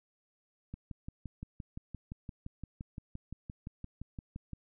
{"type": "click train", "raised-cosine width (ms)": 5, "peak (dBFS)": -29, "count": 23, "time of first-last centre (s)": [0.74, 4.533], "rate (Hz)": 5.8, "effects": []}